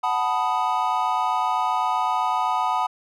triangle chord, B dominant seventh, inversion second, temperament equal, 740 / 880 / 987.8 / 1244.5 Hz, F#5 / A5 / B5 / D#6, 0 / 0 / 0 / 0 cents, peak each -24 / -24 / -23 / -25 dBFS, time 0.03-2.87 s, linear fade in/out 10 ms, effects none

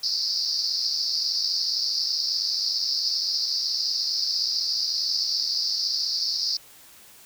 white band-pass noise, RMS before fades -26 dBFS, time 0.03-6.57 s, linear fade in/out 5 ms, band 4400 to 5300 Hz, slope 96 dB/octave, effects white hiss -50 dBFS RMS until 7.25 s

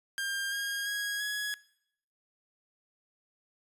sawtooth tone with pitch steps, 1600 / 1625.1 / 1650.7 / 1676.6 Hz, G6 / G#6 / G#6 / G#6, +35 / -38 / -11 / +16 cents, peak -28 dBFS, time 0.18-1.54 s, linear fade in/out 0 ms, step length 340 ms, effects noise-tail reverb RT60 0.7 s tail -20 dB re dry + resampled to 32000 Hz

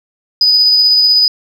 sine tone with tremolo, 4978 Hz, D#8, in tune, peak -4 dBFS, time 0.41-1.28 s, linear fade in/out 2 ms, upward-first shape triangle, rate 16 Hz, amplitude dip 30%, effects tanh soft clip ceiling -2 dBFS

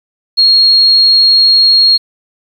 sine tone, 4278 Hz, C8, 38 cents sharp, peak -4 dBFS, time 0.37-1.98 s, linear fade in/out 20 ms, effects 7-bit

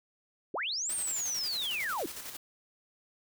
sine linear two-way sweep, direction up then down, 260.8 to 8870 to 260.8 Hz, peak -31 dBFS, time 0.54-2.06 s, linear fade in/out 2 ms, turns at 0.94 s
white noise with tremolo, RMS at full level -41 dBFS, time 0.89-2.37 s, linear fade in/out 5 ms, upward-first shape square, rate 11 Hz, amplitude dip 45%
effects none

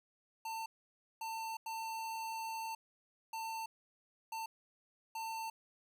square tone bursts at uneven times, 897 Hz, A5, 33 cents sharp, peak -40 dBFS, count 6, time 0.45-0.66 / 1.21-1.57 / 1.66-2.75 / 3.33-3.66 / 4.32-4.46 / 5.15-5.5 s, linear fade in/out 5 ms, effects none

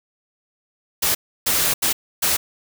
white noise bursts at uneven times, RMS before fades -19 dBFS, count 4, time 1.02-1.15 / 1.46-1.74 / 1.82-1.93 / 2.22-2.37 s, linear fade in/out 10 ms, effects none

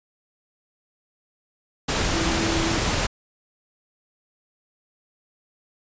sine tone in noise, 329.6 Hz, E4, in tune, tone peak -26 dBFS, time 2.13-2.78 s, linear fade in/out 10 ms, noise pink, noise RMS -23 dBFS, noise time 1.88-3.07 s, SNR -6 dB, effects resampled to 16000 Hz

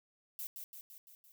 violet noise with echo, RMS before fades -42 dBFS, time 0.39-0.47 s, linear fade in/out 0 ms, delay 170 ms, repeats 5, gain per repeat -4 dB, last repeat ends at 1.32 s, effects none

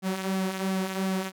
sawtooth tone with flanger, 190 Hz, F#3, 46 cents sharp, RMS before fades -29 dBFS, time 0.02-1.32 s, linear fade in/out 50 ms, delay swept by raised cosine 2 to 5.5 ms, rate 2.8 Hz, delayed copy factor -0.5, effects none

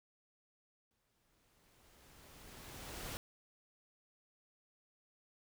pink noise with exponential growth, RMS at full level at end -43 dBFS, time 0.91-3.17 s, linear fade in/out 0 ms, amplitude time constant 490 ms, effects none

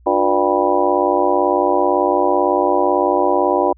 harmonic tone with a mistuned harmonic, 98 Hz, G2, in tune, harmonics 3 / 4 / 5 / 6 / 7 / 8 / 9 / 10, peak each -23 / -19 / -22 / -19 / -24 / -20 / -30 / -20 dBFS, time 0.06-3.73 s, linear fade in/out 10 ms, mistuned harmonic 4, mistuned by -150 cents, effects added 60 Hz sine -45 dBFS peak until 3.77 s

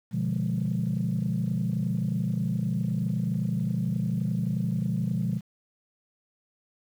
sine chord, B diminished seventh, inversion none, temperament equal with one note detuned, 123.47 / 146.83 / 174.61 / 206 Hz, B2 / D3 / F3 / Ab3, 0 / 0 / 0 / -14 cents, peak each -29 / -32 / -28 / -30 dBFS, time 0.11-5.41 s, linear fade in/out 50 ms, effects tanh soft clip ceiling -18 dBFS + 9-bit

